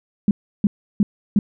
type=tone bursts; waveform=sine; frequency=204.3 Hz; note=G#3; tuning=28 cents flat; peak=-11 dBFS; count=4; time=0.28-1.39 s; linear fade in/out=2 ms; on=30 ms; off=330 ms; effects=none